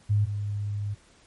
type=tone pair in turn; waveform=sine; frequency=103.83 / 102.7 Hz; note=G#2 / G#2; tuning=0 / -19 cents; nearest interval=unison; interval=19 cents; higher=first; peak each=-19 / -27 dBFS; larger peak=first; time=0.09-0.26 / 0.26-0.95 s; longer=second; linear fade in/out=20 ms; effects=pink hiss -58 dBFS RMS until 1.26 s + MP3 48 kbps